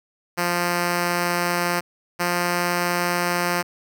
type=tone pair in turn; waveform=5% pulse; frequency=174.9 / 175.58 Hz; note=F3 / F3; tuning=+3 / +10 cents; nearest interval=unison; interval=7 cents; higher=second; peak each=-9 dBFS; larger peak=neither; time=0.37-1.81 / 2.19-3.63 s; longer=neither; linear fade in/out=20 ms; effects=none